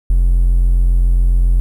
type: tone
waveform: triangle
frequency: 43.65 Hz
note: F1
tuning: in tune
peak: -6 dBFS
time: 0.1-1.6 s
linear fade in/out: 0 ms
effects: tanh soft clip ceiling -2 dBFS + 8-bit